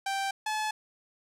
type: tone pair in turn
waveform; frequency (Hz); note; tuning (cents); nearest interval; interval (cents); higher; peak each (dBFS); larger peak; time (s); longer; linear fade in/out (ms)
sawtooth; 783 / 859.9; G5 / A5; -2 / -40; major second; 162; second; -25; neither; 0.06-0.31 / 0.46-0.71; neither; 5
effects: low-pass 10000 Hz 12 dB/octave